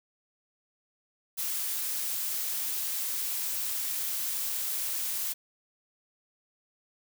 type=noise; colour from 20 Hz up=blue; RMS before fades=-32 dBFS; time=1.37-5.34 s; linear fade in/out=20 ms; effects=none